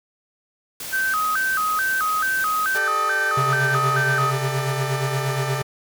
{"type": "noise", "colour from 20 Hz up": "white", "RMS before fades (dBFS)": -32, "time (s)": [0.8, 2.78], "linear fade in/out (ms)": 2}
{"type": "tone with vibrato", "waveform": "sine", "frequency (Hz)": 1396.9, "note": "F6", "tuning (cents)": 0, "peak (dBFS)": -19, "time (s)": [0.92, 4.32], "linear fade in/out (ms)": 20, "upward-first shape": "square", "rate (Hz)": 2.3, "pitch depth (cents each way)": 180}
{"type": "chord", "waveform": "15% pulse", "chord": "G suspended second", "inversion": "none", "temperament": "equal with one note detuned", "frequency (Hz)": [392, 440, 599.3], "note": ["G4", "A4", "D5"], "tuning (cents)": [0, 0, 35], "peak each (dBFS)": [-26, -24, -23], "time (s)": [2.74, 5.63], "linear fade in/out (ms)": 20}
{"type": "tone with tremolo", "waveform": "square", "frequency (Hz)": 134.1, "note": "C3", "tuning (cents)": 43, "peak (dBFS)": -21, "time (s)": [3.37, 5.62], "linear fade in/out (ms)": 5, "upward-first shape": "sine", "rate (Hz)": 8.5, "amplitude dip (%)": 55}
{"effects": []}